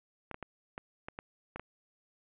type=clicks; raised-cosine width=0.5 ms; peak=-25 dBFS; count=8; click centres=0.313 / 0.344 / 0.427 / 0.779 / 1.085 / 1.189 / 1.56 / 1.596 s; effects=resampled to 8000 Hz + 11-bit